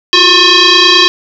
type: tone with frequency modulation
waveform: sine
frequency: 343.8 Hz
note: F4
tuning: 27 cents flat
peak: -3 dBFS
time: 0.13-1.08 s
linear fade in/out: 0 ms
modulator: 717 Hz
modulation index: 6.3
effects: none